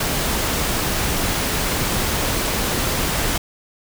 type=noise; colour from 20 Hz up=pink; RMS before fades=-21 dBFS; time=0-3.38 s; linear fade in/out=5 ms; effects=none